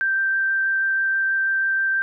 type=tone with vibrato; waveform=sine; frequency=1568 Hz; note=G6; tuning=in tune; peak=-18 dBFS; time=0.01-2.02 s; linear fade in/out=0 ms; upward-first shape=triangle; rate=6.2 Hz; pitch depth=8 cents each way; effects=none